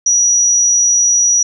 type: tone with amplitude modulation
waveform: sine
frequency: 5820 Hz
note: F#8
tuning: 29 cents flat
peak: -7 dBFS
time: 0.06-1.43 s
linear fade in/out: 5 ms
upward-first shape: sine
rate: 188 Hz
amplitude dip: 30%
effects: none